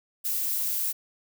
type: noise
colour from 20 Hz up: violet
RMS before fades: -28 dBFS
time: 0.24-0.93 s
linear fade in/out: 20 ms
effects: none